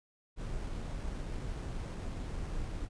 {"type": "noise with sample-and-hold", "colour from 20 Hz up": "brown", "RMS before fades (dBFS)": -38, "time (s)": [0.36, 2.89], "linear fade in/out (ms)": 50, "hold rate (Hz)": 7350, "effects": ["resampled to 22050 Hz"]}